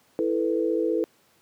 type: chord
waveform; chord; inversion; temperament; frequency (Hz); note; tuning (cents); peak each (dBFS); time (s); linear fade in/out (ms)
sine; E suspended fourth; none; just; 329.6 / 439.5 / 494.4; E4 / A4 / B4; 0 / -2 / +2; -25 / -26 / -27; 0.19-1.04; 0
effects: pink hiss -62 dBFS RMS until 1.41 s + high-pass 150 Hz 12 dB/octave